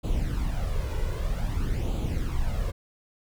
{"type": "noise with flanger", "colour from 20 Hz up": "brown", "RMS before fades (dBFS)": -27, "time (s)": [0.03, 2.72], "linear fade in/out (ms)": 20, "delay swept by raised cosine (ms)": [0.27, 2.07], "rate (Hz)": 0.52, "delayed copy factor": 0.65, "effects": []}